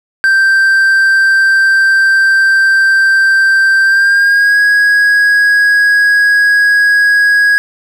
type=tone with pitch glide; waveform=triangle; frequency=1568 to 1655.5 Hz; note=G6 to G#6; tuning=0 to -6 cents; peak=-4 dBFS; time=0.24-7.58 s; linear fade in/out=0 ms; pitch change=+94 cents; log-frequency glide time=3.83-4.6 s; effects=none